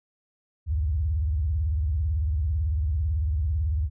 sine tone with vibrato, 75.7 Hz, D#2, 47 cents flat, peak -22 dBFS, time 0.66-3.9 s, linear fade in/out 50 ms, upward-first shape sine, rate 18 Hz, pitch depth 290 cents each way, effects none

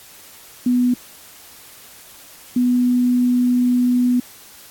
sine tone pair in turn, 246.9 / 246.9 Hz, B3 / B3, 0 / 0 cents, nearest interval unison, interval 0 cents, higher neither, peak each -13 dBFS, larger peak neither, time 0.66-0.94 / 2.56-4.2 s, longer second, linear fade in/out 5 ms, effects white hiss -43 dBFS RMS until 4.7 s + AAC 64 kbps

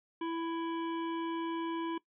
harmonic tone, 331.3 Hz, E4, 9 cents sharp, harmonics 1 / 3 / 5 / 7 / 9 / 10, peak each -34 / -40 / -50 / -52 / -53 / -55 dBFS, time 0.21-1.98 s, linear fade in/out 5 ms, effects noise-tail reverb RT60 0.1 s tail -20 dB re dry

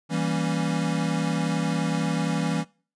square chord, E diminished seventh, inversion none, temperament equal, 164.81 / 196 / 233.1 / 277.2 Hz, E3 / G3 / Bb3 / Db4, 0 / 0 / 0 / 0 cents, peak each -27 / -31 / -32 / -31 dBFS, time 0.09-2.65 s, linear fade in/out 50 ms, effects noise-tail reverb RT60 0.4 s tail -23 dB re dry + resampled to 22050 Hz

